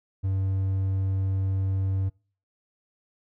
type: tone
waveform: triangle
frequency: 96 Hz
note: G2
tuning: 36 cents flat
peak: -21 dBFS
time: 0.23-2.1 s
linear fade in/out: 20 ms
effects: noise-tail reverb RT60 0.4 s tail -25 dB re dry